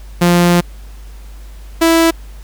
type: tone pair in turn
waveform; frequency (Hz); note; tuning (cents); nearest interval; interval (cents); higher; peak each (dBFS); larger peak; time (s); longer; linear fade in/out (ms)
sawtooth; 174.61 / 329.6; F3 / E4; 0 / 0; major seventh; 1100; second; -4; neither; 0.21-0.61 / 1.81-2.11; first; 10
effects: added 50 Hz sine -30 dBFS peak until 2.43 s + pink hiss -45 dBFS RMS until 2.43 s